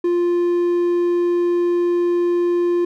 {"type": "tone", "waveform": "triangle", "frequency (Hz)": 349.2, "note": "F4", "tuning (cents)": 0, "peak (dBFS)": -13, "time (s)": [0.04, 2.85], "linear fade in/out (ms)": 5, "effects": []}